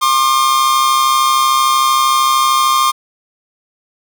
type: tone pair together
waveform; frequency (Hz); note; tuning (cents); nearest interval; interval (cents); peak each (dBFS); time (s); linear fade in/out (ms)
45% pulse; 1068.9 / 1202; C6 / D6; +37 / +40; major second; 203; -13; 0.01-2.92; 20
effects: none